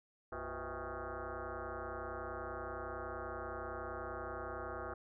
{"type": "tone with frequency modulation", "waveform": "sine", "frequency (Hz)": 377.8, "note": "F#4", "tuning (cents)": 36, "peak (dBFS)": -40, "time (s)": [0.32, 4.94], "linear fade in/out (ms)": 5, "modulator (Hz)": 145, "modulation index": 7.5, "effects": []}